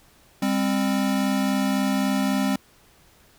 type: tone pair together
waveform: square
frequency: 200 / 263.7 Hz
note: G3 / C4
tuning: +35 / +14 cents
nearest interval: perfect fourth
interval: 479 cents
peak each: -24 dBFS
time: 0.42-2.56 s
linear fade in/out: 5 ms
effects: pink hiss -56 dBFS RMS until 3.38 s